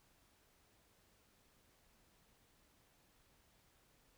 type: silence
effects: pink hiss -72 dBFS RMS until 4.17 s